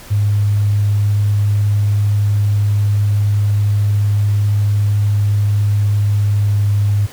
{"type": "tone with pitch glide", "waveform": "sine", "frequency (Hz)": [102.9, 102.25], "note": ["G#2", "G#2"], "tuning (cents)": [-16, -26], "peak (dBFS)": -11, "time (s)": [0.1, 7.07], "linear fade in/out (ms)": 20, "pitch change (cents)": -10, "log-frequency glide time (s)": [5.95, 6.85], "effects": ["pink hiss -37 dBFS RMS until 7.12 s"]}